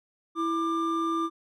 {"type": "tone pair together", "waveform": "triangle", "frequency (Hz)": [329.6, 1192], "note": ["E4", "D6"], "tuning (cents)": [0, 25], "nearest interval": "octave + minor seventh", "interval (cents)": 2225, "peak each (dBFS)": -26, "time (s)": [0.35, 1.3], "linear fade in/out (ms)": 50, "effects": []}